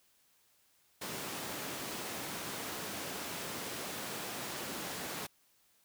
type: high-pass noise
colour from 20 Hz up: pink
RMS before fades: -41 dBFS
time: 1.01-5.27 s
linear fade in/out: 10 ms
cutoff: 190 Hz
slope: 12 dB/octave
effects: white hiss -70 dBFS RMS until 5.84 s